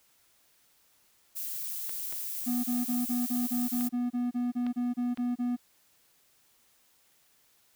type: noise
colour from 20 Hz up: violet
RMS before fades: -36 dBFS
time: 1.35-3.89 s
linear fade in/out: 20 ms
type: clicks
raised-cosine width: 0.3 ms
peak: -27 dBFS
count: 5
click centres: 1.894 / 2.125 / 3.81 / 4.666 / 5.174 s
type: tone bursts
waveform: triangle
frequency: 244.2 Hz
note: B3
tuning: 19 cents flat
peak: -25 dBFS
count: 15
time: 2.46-5.566 s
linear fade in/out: 20 ms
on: 180 ms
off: 29 ms
effects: white hiss -66 dBFS RMS until 7.75 s